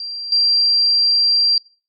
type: tone with level steps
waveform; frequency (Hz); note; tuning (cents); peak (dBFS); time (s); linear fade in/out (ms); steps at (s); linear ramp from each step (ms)
sine; 4731; D8; +12; -25 / -12; 0-1.58; 2; 0.32; 2
effects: noise-tail reverb RT60 0.4 s tail -25 dB re dry + Opus 48 kbps